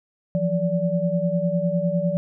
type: tone cluster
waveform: sine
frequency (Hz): 167.9 / 177.8 / 579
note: E3 / F3 / D5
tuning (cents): +32 / +31 / -25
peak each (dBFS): -24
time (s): 0.35-2.17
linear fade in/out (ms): 0
effects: none